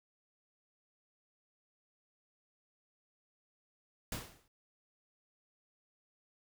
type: noise with exponential decay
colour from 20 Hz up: pink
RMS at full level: -37 dBFS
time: 4.12-4.48 s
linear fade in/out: 2 ms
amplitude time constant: 78 ms
effects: none